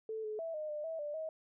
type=tone with pitch steps; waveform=sine; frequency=440.3 / 428.5 / 657 / 613 / 599 / 649 / 590 / 635 Hz; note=A4 / A4 / E5 / D#5 / D5 / E5 / D5 / D#5; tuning=+1 / -46 / -6 / -26 / +34 / -27 / +8 / +35 cents; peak=-37 dBFS; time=0.09-1.29 s; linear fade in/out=2 ms; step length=150 ms; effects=none